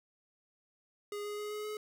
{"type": "tone with pitch steps", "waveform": "square", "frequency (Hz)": [412.2, 415.3, 418.4, 421.6, 424.8], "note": ["G#4", "G#4", "G#4", "G#4", "G#4"], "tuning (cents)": [-13, 0, 13, 26, 39], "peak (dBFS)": -38, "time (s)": [1.12, 1.77], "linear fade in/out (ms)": 2, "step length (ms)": 130, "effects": []}